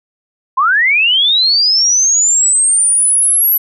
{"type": "linear sweep", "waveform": "sine", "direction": "up", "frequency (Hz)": [998, 11840], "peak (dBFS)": -8, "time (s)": [0.57, 3.58], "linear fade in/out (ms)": 10, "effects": []}